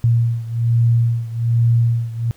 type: beating tone pair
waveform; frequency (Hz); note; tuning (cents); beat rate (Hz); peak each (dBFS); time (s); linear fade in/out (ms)
sine; 116.54 / 117.74; A#2 / A#2; 0 / +18; 1.2; -15 / -18; 0.04-2.31; 0
effects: pink hiss -52 dBFS RMS until 2.36 s